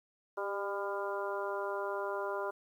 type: harmonic tone with a mistuned harmonic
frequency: 200.5 Hz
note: G3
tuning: 39 cents sharp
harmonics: 2 / 3 / 4 / 5 / 6 / 7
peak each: -38 / -39 / -45 / -40 / -45 / -43 dBFS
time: 0.37-2.51 s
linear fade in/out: 10 ms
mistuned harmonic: 2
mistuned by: -20 cents
effects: 11-bit